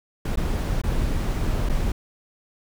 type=noise with dropouts; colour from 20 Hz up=brown; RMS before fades=-23 dBFS; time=0.25-1.92 s; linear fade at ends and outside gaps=5 ms; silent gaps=0.359-0.372 / 0.817-0.836 / 1.69-1.695 s; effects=none